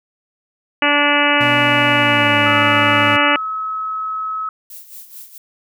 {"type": "harmonic tone", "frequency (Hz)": 290.4, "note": "D4", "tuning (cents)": -19, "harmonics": [1, 2, 3, 4, 5, 6, 7, 8, 9, 10], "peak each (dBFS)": [-21, -21, -21, -21, -21, -21, -21, -21, -21, -21], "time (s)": [0.82, 3.36], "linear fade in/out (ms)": 2}
{"type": "tone with pitch glide", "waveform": "30% pulse", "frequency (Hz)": [122.3, 107.71], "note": ["B2", "A2"], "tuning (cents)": [-16, -36], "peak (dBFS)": -20, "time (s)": [1.4, 3.17], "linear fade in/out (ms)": 10, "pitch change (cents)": -220, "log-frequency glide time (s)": [1.91, 2.4]}
{"type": "tone", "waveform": "sine", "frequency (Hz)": 1287, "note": "E6", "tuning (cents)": -42, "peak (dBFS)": -20, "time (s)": [2.46, 4.49], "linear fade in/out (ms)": 2}
{"type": "noise with tremolo", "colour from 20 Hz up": "violet", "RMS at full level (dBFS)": -34, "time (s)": [4.7, 5.38], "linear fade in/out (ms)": 2, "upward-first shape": "sine", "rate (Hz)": 4.6, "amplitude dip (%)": 70}
{"effects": []}